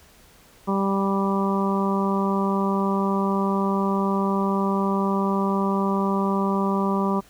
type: harmonic tone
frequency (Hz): 196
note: G3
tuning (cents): 0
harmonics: 1 / 2 / 3 / 4 / 5 / 6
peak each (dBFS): -22 / -27 / -32 / -33 / -28 / -30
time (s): 0.67-7.21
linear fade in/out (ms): 20
effects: pink hiss -53 dBFS RMS until 7.29 s